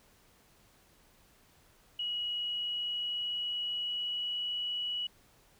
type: tone with pitch glide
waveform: sine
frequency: 2910 to 2935 Hz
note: F#7 to F#7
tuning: -29 to -15 cents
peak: -32 dBFS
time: 1.99-5.07 s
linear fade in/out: 5 ms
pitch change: +14 cents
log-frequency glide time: 2.39-4.62 s
effects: pink hiss -64 dBFS RMS until 5.59 s